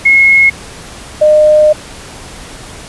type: tone pair in turn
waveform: sine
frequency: 2169 / 608.7 Hz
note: C#7 / D#5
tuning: -38 / -38 cents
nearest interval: octave + minor seventh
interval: 2200 cents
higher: first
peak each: -3 dBFS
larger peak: neither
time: 0.05-0.5 / 1.21-1.73 s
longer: second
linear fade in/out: 10 ms
effects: pink hiss -30 dBFS RMS until 2.88 s + resampled to 24000 Hz